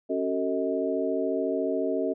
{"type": "tone cluster", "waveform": "sine", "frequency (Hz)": [274.3, 375.7, 449.7, 633], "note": ["C#4", "F#4", "A4", "D#5"], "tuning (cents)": [-18, 26, 38, 30], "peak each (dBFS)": -30, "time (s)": [0.09, 2.14], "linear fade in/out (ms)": 20, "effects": []}